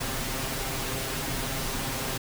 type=noise with comb filter; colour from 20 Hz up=pink; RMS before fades=-31 dBFS; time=0-2.18 s; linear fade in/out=10 ms; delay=7.5 ms; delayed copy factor=+0.6; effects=none